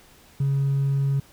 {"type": "tone with hard clipping", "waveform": "triangle", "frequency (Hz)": 138.2, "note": "C#3", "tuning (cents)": -5, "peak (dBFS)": -19, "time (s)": [0.4, 1.2], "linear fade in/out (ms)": 5, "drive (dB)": 2, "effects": ["pink hiss -53 dBFS RMS until 1.32 s"]}